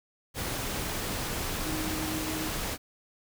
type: tone in noise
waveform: sine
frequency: 313.1 Hz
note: D#4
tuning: 11 cents sharp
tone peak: -34 dBFS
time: 1.62-2.51 s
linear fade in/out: 50 ms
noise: pink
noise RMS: -33 dBFS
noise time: 0.34-2.78 s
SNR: -4 dB
effects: none